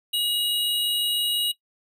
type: tone pair together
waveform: square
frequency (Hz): 2888 / 3834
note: F#7 / A#7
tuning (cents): -43 / +48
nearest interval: perfect fourth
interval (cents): 491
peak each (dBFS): -24 / -28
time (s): 0.13-1.52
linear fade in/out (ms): 10
effects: noise-tail reverb RT60 0.1 s tail -17 dB re dry